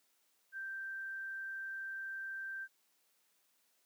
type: tone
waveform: sine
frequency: 1568 Hz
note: G6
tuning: in tune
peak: -40 dBFS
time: 0.52-2.68 s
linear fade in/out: 50 ms
effects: white hiss -75 dBFS RMS until 3.85 s + high-pass 200 Hz 12 dB/octave

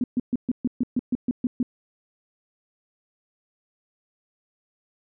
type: tone bursts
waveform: sine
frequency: 246.9 Hz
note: B3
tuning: in tune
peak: -19 dBFS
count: 11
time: 0.01-1.629 s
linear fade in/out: 2 ms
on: 29 ms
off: 130 ms
effects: none

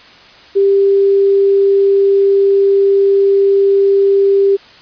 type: tone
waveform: sine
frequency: 395.1 Hz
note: G4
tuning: 14 cents sharp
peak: -7 dBFS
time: 0.55-4.57 s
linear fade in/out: 20 ms
effects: white hiss -40 dBFS RMS until 4.81 s + resampled to 11025 Hz

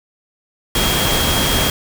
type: tone in noise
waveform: sine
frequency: 3256 Hz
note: G#7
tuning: 35 cents flat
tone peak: -21 dBFS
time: 0.75-1.7 s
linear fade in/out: 2 ms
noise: pink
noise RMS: -17 dBFS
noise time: 0.75-1.7 s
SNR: -7 dB
effects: none

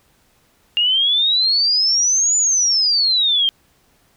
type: exponential two-way sweep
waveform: sine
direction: up then down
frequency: 2807 to 7040 to 3138 Hz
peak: -13 dBFS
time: 0.77-3.49 s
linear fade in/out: 0 ms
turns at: 2.37 s
effects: pink hiss -58 dBFS RMS until 4.16 s

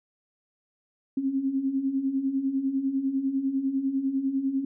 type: beating tone pair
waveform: sine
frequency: 262.2 / 272.2 Hz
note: C4 / C#4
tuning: +4 / -31 cents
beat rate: 10 Hz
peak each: -31 / -25 dBFS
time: 1.17-4.65 s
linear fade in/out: 5 ms
effects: none

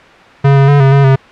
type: tone with pitch steps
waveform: square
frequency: 139 / 137.7 / 143 / 135.6 / 139.2 / 134.2 Hz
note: C#3 / C#3 / D3 / C#3 / C#3 / C3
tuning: +5 / -11 / -46 / -38 / +8 / +44 cents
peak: -5 dBFS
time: 0.44-1.16 s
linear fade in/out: 10 ms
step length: 120 ms
effects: white hiss -37 dBFS RMS until 1.31 s + low-pass 2000 Hz 12 dB/octave

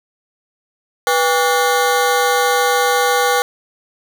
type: ring-modulated tone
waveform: 25% pulse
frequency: 648 Hz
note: E5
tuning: 30 cents flat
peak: -6 dBFS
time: 1.07-3.42 s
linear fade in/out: 0 ms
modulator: 157 Hz
effects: none

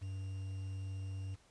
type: tone with quantisation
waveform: triangle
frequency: 96 Hz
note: G2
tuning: 36 cents flat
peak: -37 dBFS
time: 0.01-1.36 s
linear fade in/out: 20 ms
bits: 10
effects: pink hiss -67 dBFS RMS until 1.5 s + resampled to 22050 Hz

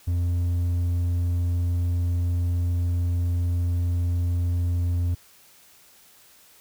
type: tone with hard clipping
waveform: sine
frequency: 87.31 Hz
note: F2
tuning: in tune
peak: -22 dBFS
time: 0.07-5.15 s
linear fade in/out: 10 ms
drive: 3 dB
effects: white hiss -54 dBFS RMS until 6.6 s

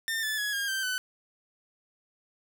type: tone with pitch steps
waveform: sawtooth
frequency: 1806 / 1741.5 / 1679.2 / 1619.2 / 1561.4 / 1505.6 Hz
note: A6 / A6 / G#6 / G#6 / G6 / F#6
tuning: +45 / -18 / +19 / -44 / -7 / +30 cents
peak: -25 dBFS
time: 0.08-0.98 s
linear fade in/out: 0 ms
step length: 150 ms
effects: none

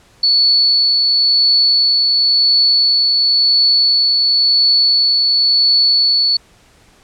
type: tone with tremolo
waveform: sine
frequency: 4435 Hz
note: C#8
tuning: in tune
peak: -8 dBFS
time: 0.23-6.37 s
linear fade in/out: 5 ms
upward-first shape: triangle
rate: 0.95 Hz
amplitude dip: 25%
effects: pink hiss -49 dBFS RMS until 7.03 s + low-pass 9000 Hz 12 dB/octave

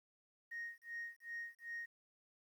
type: tone with tremolo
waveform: sine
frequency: 1864.7 Hz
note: A#6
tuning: in tune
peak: -40 dBFS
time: 0.51-1.86 s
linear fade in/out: 10 ms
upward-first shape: sine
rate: 2.6 Hz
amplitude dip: 100%
effects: tanh soft clip ceiling -39 dBFS + 12-bit

